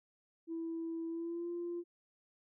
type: tone with pitch glide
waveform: sine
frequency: 329.6 to 345.8 Hz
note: E4 to F4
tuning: 0 to -17 cents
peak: -36 dBFS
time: 0.47-1.84 s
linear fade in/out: 50 ms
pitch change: +83 cents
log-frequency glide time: 1.08-1.5 s
effects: tanh soft clip ceiling -33 dBFS